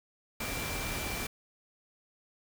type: tone in noise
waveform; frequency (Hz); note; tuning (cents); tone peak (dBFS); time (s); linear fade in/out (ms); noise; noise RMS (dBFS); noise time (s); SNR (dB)
sine; 2353; D7; +3; -41; 0.4-1.27; 5; pink; -36; 0.4-1.27; -8
effects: none